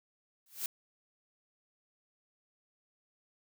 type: noise with exponential growth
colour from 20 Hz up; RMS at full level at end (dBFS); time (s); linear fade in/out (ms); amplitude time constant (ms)
blue; -31; 0.46-0.66; 2; 43
effects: none